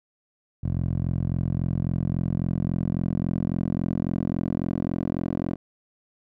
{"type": "tone with band-pass filter sweep", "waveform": "10% pulse", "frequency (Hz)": 43.65, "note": "F1", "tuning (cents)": 0, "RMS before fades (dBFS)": -26, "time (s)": [0.63, 5.56], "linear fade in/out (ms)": 10, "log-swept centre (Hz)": [110, 310], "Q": 1.3, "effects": []}